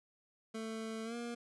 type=tone with pitch glide; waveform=25% pulse; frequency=222.3 to 236.9 Hz; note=A3 to A#3; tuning=+18 to +28 cents; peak=-36 dBFS; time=0.54-1.35 s; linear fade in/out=10 ms; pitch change=+110 cents; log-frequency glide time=1.04-1.15 s; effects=resampled to 24000 Hz + 13-bit